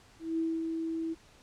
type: tone with ADSR envelope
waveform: sine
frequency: 326.2 Hz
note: E4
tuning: 18 cents flat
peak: -27 dBFS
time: 0.19-1.15 s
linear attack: 190 ms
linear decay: 230 ms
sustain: -4 dB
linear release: 28 ms
effects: pink hiss -59 dBFS RMS until 1.42 s + low-pass 8000 Hz 12 dB/octave